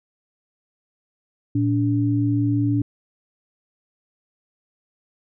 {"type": "tone pair together", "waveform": "sine", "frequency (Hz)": [114.4, 288.3], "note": ["A#2", "D4"], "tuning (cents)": [-32, -32], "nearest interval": "octave + major third", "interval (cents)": 1600, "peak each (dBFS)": -20, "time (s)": [1.55, 2.82], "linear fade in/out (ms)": 5, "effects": []}